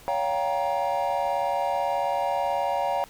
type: chord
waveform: triangle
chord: G half-diminished seventh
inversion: second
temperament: just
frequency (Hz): 564.5 / 705.6 / 784 / 940.8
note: Db5 / F5 / G5 / Bb5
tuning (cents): +31 / +18 / 0 / +16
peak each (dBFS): -27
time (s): 0.08-3.04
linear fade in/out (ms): 0
effects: pink hiss -50 dBFS RMS until 3.09 s